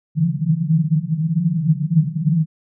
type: band-pass noise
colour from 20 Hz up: pink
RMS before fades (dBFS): -18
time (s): 0.15-2.46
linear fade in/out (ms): 50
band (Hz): 150 to 170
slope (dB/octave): 96
effects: none